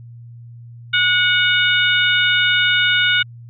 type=harmonic tone with a mistuned harmonic; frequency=729 Hz; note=F#5; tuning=26 cents flat; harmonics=2 / 3 / 4 / 5; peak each=-16 / -20 / -19 / -20 dBFS; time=0.93-3.23 s; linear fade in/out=10 ms; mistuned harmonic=3; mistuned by=+36 cents; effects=added 118 Hz sine -35 dBFS peak until 3.49 s